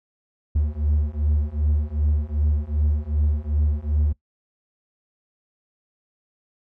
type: beating tone pair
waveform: triangle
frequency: 73.2 / 75.8 Hz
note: D2 / D#2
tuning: -5 / -45 cents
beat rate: 2.6 Hz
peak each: -21 / -20 dBFS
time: 0.55-4.13 s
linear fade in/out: 10 ms
effects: noise-tail reverb RT60 0.1 s tail -20 dB re dry